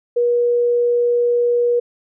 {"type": "tone", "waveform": "sine", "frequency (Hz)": 480.5, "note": "B4", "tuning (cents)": -48, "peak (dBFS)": -13, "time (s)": [0.16, 1.8], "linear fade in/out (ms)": 10, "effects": []}